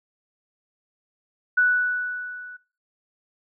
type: tone with level ramp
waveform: sine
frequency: 1480 Hz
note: F#6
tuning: in tune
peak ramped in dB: -14 to -38 dBFS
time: 1.57-2.57 s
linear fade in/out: 10 ms
effects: noise-tail reverb RT60 0.4 s tail -23 dB re dry